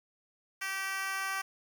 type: tone with high-pass filter sweep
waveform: 10% pulse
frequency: 386.7 Hz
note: G4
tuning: 24 cents flat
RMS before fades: -35 dBFS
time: 0.61-1.42 s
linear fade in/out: 10 ms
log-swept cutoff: 1700 to 1100 Hz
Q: 1.3
effects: 9-bit